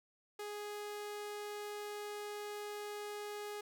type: tone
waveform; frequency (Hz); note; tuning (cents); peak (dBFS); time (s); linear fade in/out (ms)
sawtooth; 415.3; G#4; 0; -38; 0.39-3.61; 5
effects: none